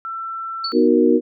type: tone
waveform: sine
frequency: 1340 Hz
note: E6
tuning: 28 cents sharp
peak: -25 dBFS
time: 0.05-0.72 s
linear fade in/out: 0 ms
type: tone with exponential decay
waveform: sine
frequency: 4461 Hz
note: C#8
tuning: 10 cents sharp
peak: -19 dBFS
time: 0.64-0.88 s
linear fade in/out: 5 ms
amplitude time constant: 52 ms
type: chord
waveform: sine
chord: B major seventh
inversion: none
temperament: equal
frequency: 246.9 / 311.1 / 370 / 466.2 Hz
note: B3 / D#4 / F#4 / A#4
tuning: 0 / 0 / 0 / 0 cents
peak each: -17 dBFS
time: 0.72-1.21 s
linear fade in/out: 50 ms
effects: none